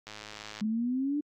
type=click train; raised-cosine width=0.2 ms; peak=-25 dBFS; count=58; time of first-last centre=0.07-0.608 s; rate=106 Hz
type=exponential sweep; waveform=sine; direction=up; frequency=208.4 to 300 Hz; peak=-27 dBFS; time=0.61-1.21 s; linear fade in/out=10 ms
effects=AAC 64 kbps